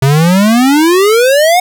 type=exponential sweep; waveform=square; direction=up; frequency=131.2 to 742 Hz; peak=-6 dBFS; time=0.02-1.6 s; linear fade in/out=5 ms; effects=none